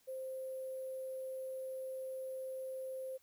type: tone with sample-and-hold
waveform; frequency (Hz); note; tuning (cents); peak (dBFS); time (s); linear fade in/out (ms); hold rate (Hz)
sine; 523.3; C5; 0; -40; 0.07-3.18; 20; 11025
effects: white hiss -71 dBFS RMS until 3.22 s